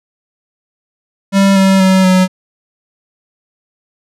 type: tone with pitch steps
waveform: square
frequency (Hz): 196 / 192.41 / 188.89 / 185.43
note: G3 / G3 / F#3 / F#3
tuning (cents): 0 / -32 / +36 / +4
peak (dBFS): -7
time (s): 1.32-2.28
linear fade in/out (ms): 50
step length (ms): 240
effects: low-pass 10000 Hz 12 dB/octave